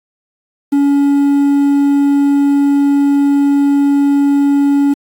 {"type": "tone with quantisation", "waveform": "triangle", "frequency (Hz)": 282.4, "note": "C#4", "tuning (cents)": 32, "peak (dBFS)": -6, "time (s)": [0.72, 4.94], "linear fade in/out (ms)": 10, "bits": 6, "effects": ["AAC 64 kbps"]}